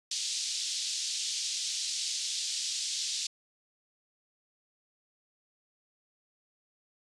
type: band-pass noise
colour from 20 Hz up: pink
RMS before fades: -34 dBFS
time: 0.11-3.27 s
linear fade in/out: 5 ms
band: 3700 to 7200 Hz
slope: 24 dB/octave
effects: resampled to 24000 Hz